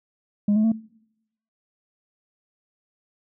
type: tone with pitch steps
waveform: sine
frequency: 206 / 215 / 224.4 Hz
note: G#3 / A3 / A3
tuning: -14 / -40 / +34 cents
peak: -14 dBFS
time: 0.48-0.72 s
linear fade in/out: 5 ms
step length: 80 ms
effects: noise-tail reverb RT60 0.8 s tail -24 dB re dry + tanh soft clip ceiling -15 dBFS